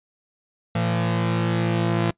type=tone pair together; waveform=sawtooth; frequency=113.46 / 170 Hz; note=A#2 / F3; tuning=-46 / -46 cents; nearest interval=perfect fifth; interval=700 cents; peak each=-19 / -19 dBFS; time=0.75-2.11 s; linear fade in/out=5 ms; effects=noise-tail reverb RT60 0.1 s tail -23 dB re dry + resampled to 8000 Hz